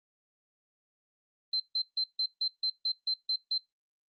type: tone bursts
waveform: sine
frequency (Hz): 4100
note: C8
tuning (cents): -36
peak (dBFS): -27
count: 10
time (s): 1.53-3.58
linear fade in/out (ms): 5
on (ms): 70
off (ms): 150
effects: noise-tail reverb RT60 0.2 s tail -24 dB re dry + Opus 32 kbps